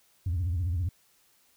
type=tone with vibrato; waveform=sine; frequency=87.31 Hz; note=F2; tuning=in tune; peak=-24 dBFS; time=0.26-0.89 s; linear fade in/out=5 ms; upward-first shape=sine; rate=15 Hz; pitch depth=170 cents each way; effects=tanh soft clip ceiling -24 dBFS + white hiss -65 dBFS RMS until 1.56 s